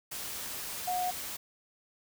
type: tone in noise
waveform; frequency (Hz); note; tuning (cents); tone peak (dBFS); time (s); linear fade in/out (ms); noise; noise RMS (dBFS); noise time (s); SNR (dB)
sine; 726; F#5; -33; -29; 0.87-1.11; 10; white; -39; 0.11-1.37; +7
effects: none